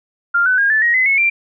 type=tone with pitch steps; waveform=sine; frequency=1396.9 / 1505.8 / 1623.3 / 1749.8 / 1886.3 / 2033 / 2192 / 2363 Hz; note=F6 / F#6 / G#6 / A6 / A#6 / B6 / C#7 / D7; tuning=0 / +30 / -40 / -10 / +20 / +50 / -20 / +10 cents; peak=-11 dBFS; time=0.34-1.3 s; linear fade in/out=10 ms; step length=120 ms; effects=none